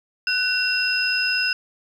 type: tone cluster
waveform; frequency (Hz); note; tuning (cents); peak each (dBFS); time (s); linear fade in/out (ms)
sine; 1496 / 2731 / 5060; F#6 / F7 / D#8; +19 / -39 / +28; -23; 0.27-1.53; 2
effects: tanh soft clip ceiling -10 dBFS + 9-bit